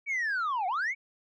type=linear two-way sweep; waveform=sine; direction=down then up; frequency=2300 to 698.5 to 2300 Hz; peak=-25 dBFS; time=0.06-0.95 s; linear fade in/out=50 ms; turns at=0.67 s; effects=tanh soft clip ceiling -26 dBFS